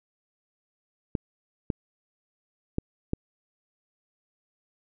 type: clicks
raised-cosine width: 3 ms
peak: -13 dBFS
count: 4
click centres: 1.152 / 1.702 / 2.784 / 3.134 s
effects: none